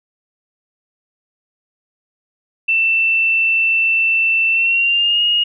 sine tone with pitch glide, 2673 to 2865 Hz, E7 to F7, +23 to +44 cents, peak -12 dBFS, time 2.68-5.44 s, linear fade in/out 10 ms, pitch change +121 cents, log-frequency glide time 4.51-5.22 s, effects none

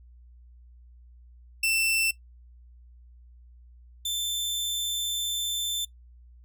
sawtooth tone pair in turn, 2676 / 3545 Hz, E7 / A7, +25 / +12 cents, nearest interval perfect fourth, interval 487 cents, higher second, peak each -19 / -24 dBFS, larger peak first, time 1.63-2.11 / 4.05-5.85 s, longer second, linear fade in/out 5 ms, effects noise-tail reverb RT60 0.1 s tail -18 dB re dry + added 60 Hz sine -49 dBFS peak until 6.44 s

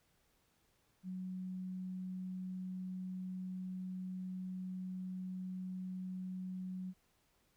sine tone, 185 Hz, F#3, in tune, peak -40 dBFS, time 1.03-6.94 s, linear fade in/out 50 ms, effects pink hiss -75 dBFS RMS until 7.56 s

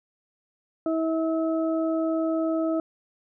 harmonic tone, 323 Hz, E4, 35 cents flat, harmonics 1 / 2 / 4, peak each -24 / -27 / -37 dBFS, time 0.86-2.8 s, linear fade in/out 2 ms, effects none

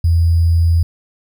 sine tone with sample-and-hold, 83.7 Hz, E2, 27 cents sharp, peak -9 dBFS, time 0.04-0.83 s, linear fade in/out 5 ms, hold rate 4900 Hz, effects none

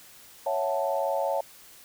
sine chord, F# minor seventh, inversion second, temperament equal, 554.4 / 659.3 / 740 / 880 Hz, C#5 / E5 / F#5 / A5, 0 / 0 / 0 / 0 cents, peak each -28 / -30 / -33 / -31 dBFS, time 0.46-1.41 s, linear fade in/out 5 ms, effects white hiss -51 dBFS RMS until 1.84 s

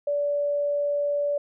sine tone, 578 Hz, D5, 28 cents flat, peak -22 dBFS, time 0.07-1.38 s, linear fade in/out 5 ms, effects none

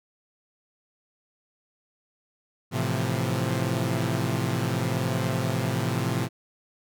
sawtooth chord, F major seventh, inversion first, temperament equal, 110 / 130.81 / 164.81 / 174.61 Hz, A2 / C3 / E3 / F3, 0 / 0 / 0 / 0 cents, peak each -25 / -24 / -29 / -28 dBFS, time 2.71-6.29 s, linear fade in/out 50 ms, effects none

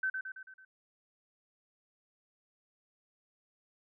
sine tone with echo, 1534 Hz, G6, 38 cents flat, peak -29 dBFS, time 0.03-0.1 s, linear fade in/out 5 ms, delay 110 ms, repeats 5, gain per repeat -5 dB, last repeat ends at 0.65 s, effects none

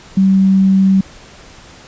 sine tone, 192.1 Hz, G3, 35 cents flat, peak -7 dBFS, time 0.17-1.01 s, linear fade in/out 5 ms, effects pink hiss -39 dBFS RMS until 1.87 s + resampled to 16000 Hz

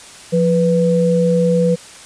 sine tone pair together, 174.61 / 493.9 Hz, F3 / B4, 0 / 0 cents, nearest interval octave + tritone, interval 1800 cents, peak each -14 dBFS, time 0.32-1.76 s, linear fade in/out 20 ms, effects white hiss -38 dBFS RMS until 2.05 s + resampled to 22050 Hz

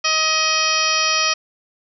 harmonic tone, 630 Hz, D#5, 21 cents sharp, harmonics 1 / 2 / 3 / 4 / 5 / 6 / 7 / 8 / 9, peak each -29 / -22 / -27 / -22 / -25 / -34 / -26 / -23 / -23 dBFS, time 0.04-1.34 s, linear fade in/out 10 ms, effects none

